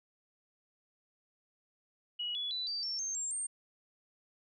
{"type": "tone with pitch steps", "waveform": "sine", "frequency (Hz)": [2913, 3405, 3979, 4651, 5436, 6353, 7426, 8679], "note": ["F#7", "G#7", "B7", "D8", "F8", "G8", "A#8", "C#9"], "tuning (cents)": [-28, 42, 12, -18, -48, 22, -8, -38], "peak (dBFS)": -34, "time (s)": [2.19, 3.47], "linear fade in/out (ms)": 10, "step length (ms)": 160, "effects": []}